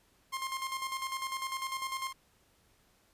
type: tone with tremolo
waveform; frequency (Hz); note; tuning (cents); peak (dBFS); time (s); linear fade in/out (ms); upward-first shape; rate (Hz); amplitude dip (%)
sawtooth; 1061; C6; +24; -29; 0.32-2.13; 20; square; 10; 55
effects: pink hiss -68 dBFS RMS until 3.13 s + resampled to 32000 Hz